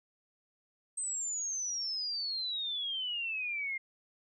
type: exponential sweep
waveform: sine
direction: down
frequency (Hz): 8320 to 2100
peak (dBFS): -33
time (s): 0.97-3.78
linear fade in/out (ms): 10
effects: none